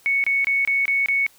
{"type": "tone bursts", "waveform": "sine", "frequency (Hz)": 2217, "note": "C#7", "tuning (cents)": 0, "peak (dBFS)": -17, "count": 6, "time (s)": [0.06, 1.265], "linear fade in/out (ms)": 0, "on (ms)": 180, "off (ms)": 25, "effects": ["white hiss -54 dBFS RMS until 1.38 s"]}